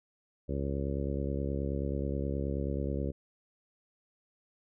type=harmonic tone; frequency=69.4 Hz; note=C#2; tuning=3 cents sharp; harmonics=1 / 2 / 3 / 4 / 5 / 6 / 7 / 8; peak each=-34 / -37 / -39 / -40 / -41 / -42 / -42 / -43 dBFS; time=0.48-3.12 s; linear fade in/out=20 ms; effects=none